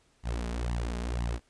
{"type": "tone with flanger", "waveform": "sawtooth", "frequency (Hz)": 58.9, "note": "A#1", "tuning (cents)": 19, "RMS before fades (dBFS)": -32, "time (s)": [0.23, 1.4], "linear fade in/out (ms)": 50, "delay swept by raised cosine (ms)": [1, 4.9], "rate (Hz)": 2, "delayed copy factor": 0.9, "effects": ["pink hiss -67 dBFS RMS until 1.49 s", "resampled to 22050 Hz"]}